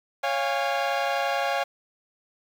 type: chord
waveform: sawtooth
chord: Db major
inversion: none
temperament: equal with one note detuned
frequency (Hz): 554.4 / 698.5 / 815.9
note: Db5 / F5 / Ab5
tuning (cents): 0 / 0 / -31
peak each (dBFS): -24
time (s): 0.23-1.64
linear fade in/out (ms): 10
effects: low-pass 4000 Hz 12 dB/octave + 8-bit